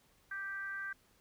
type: tone with frequency modulation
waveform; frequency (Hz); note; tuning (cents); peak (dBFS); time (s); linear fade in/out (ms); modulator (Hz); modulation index
sine; 1568; G6; 0; -38; 0.31-0.93; 5; 389; 0.51
effects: pink hiss -69 dBFS RMS until 1.2 s